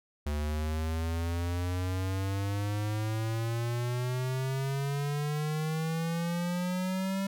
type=exponential sweep; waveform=square; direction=up; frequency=73.2 to 196 Hz; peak=-30 dBFS; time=0.26-7.27 s; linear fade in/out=5 ms; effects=none